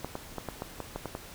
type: clicks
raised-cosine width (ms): 1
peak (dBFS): -20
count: 9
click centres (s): 0.046 / 0.154 / 0.383 / 0.487 / 0.621 / 0.803 / 0.96 / 1.057 / 1.151
effects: pink hiss -47 dBFS RMS until 1.34 s